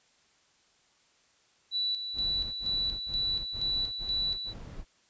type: tone with tremolo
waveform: sine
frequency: 3951 Hz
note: B7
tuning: in tune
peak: -27 dBFS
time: 1.71-4.54 s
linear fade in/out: 50 ms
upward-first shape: square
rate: 2.1 Hz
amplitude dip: 55%
type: noise bursts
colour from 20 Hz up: brown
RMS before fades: -42 dBFS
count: 6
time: 2.13-4.85 s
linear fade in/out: 50 ms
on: 410 ms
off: 52 ms
effects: white hiss -66 dBFS RMS until 5.09 s + resampled to 16000 Hz